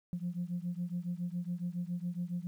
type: beating tone pair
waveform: sine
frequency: 172.7 / 179.9 Hz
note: F3 / F#3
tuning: -19 / -48 cents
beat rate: 7.2 Hz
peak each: -36 / -37 dBFS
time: 0.13-2.47 s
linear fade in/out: 0 ms
effects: tanh soft clip ceiling -28 dBFS + 11-bit